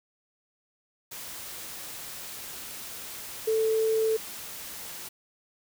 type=tone in noise; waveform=sine; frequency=442.1 Hz; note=A4; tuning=8 cents sharp; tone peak=-22 dBFS; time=3.47-4.17 s; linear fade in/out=10 ms; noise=white; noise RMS=-40 dBFS; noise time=1.11-5.09 s; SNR=+15 dB; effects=none